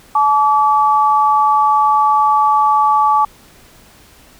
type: tone pair together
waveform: sine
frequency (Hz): 859.5 / 1151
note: A5 / D6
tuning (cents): -41 / -35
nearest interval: perfect fourth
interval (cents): 506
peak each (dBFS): -12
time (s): 0.15-3.25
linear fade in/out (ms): 5
effects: pink hiss -45 dBFS RMS until 4.39 s